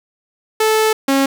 sawtooth tone pair in turn, 436.7 / 272.7 Hz, A4 / C#4, -13 / -28 cents, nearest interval minor sixth, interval 815 cents, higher first, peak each -8 dBFS, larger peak neither, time 0.6-0.93 / 1.08-1.26 s, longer first, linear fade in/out 5 ms, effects 8-bit

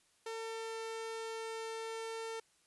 sawtooth tone, 449.9 Hz, A4, 39 cents sharp, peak -36 dBFS, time 0.26-2.4 s, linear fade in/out 5 ms, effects white hiss -71 dBFS RMS until 2.66 s + resampled to 24000 Hz

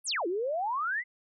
sine exponential two-way sweep, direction down then up, 11840 to 330.7 to 2089 Hz, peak -28 dBFS, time 0.04-1.04 s, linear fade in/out 50 ms, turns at 0.27 s, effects none

